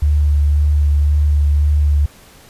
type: tone with vibrato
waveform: sine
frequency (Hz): 73.42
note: D2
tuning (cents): 0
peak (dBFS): -10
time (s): 0.02-2.06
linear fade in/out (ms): 5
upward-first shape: sine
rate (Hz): 1.9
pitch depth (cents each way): 16
effects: pink hiss -44 dBFS RMS until 2.49 s + resampled to 32000 Hz

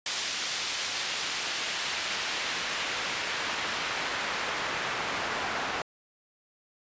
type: noise with band-pass filter sweep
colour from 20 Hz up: pink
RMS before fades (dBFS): -32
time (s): 0.06-5.82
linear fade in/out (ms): 2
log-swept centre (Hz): 4400 to 1300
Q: 0.74
effects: resampled to 16000 Hz

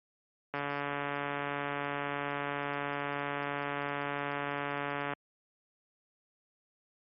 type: click train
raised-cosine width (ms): 0.5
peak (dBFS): -19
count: 658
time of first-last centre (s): 0.54-5.134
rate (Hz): 143
effects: high-pass 150 Hz 12 dB/octave + MP3 32 kbps

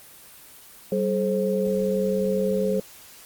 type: tone cluster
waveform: sine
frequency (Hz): 193.3 / 427.2 / 527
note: G3 / G#4 / C5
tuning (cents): -24 / +49 / +12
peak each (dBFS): -25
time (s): 0.92-2.8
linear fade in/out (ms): 2
effects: white hiss -47 dBFS RMS until 3.25 s + Opus 24 kbps

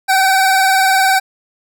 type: tone with vibrato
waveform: 25% pulse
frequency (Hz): 767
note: G5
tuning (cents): -38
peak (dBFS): -6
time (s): 0.08-1.2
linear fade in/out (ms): 20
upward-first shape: triangle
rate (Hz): 20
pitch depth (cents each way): 52
effects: none

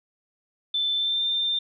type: tone with pitch glide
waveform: sine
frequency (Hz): 3531 to 3591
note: A7 to A7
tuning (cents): +5 to +35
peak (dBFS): -22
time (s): 0.74-1.59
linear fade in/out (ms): 5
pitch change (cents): +30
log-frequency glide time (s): 0.95-1.23
effects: none

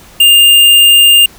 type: tone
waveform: square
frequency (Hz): 2806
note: F7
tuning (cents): +8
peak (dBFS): -3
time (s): 0.2-1.26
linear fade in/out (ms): 5
effects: pink hiss -38 dBFS RMS until 1.38 s

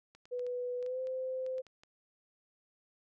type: clicks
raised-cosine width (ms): 0.2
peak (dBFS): -39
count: 11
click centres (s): 0.15 / 0.255 / 0.394 / 0.466 / 0.827 / 0.863 / 1.071 / 1.464 / 1.582 / 1.667 / 1.835
type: tone with pitch glide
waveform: sine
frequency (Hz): 493.7 to 517.3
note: B4 to C5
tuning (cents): -1 to -20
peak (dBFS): -34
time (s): 0.31-1.62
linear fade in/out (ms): 20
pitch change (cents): +81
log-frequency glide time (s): 0.81-1
effects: none

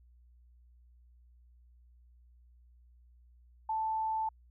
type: tone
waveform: sine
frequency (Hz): 880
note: A5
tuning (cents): 0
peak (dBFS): -30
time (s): 3.69-4.29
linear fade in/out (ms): 5
effects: added 60 Hz sine -58 dBFS peak until 4.5 s

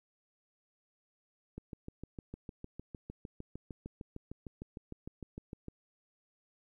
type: click train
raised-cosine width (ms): 3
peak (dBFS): -30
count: 28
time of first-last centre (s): 1.58-5.683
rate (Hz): 6.58
effects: 12-bit

